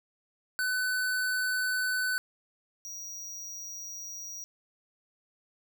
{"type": "tone pair in turn", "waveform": "square", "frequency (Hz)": [1505, 5755], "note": ["F#6", "F#8"], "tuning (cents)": [29, -49], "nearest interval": "octave + major seventh", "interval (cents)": 2322, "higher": "second", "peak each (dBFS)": [-28, -39], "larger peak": "first", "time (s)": [[0.59, 2.18], [2.85, 4.44]], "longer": "neither", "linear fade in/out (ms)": 0, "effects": []}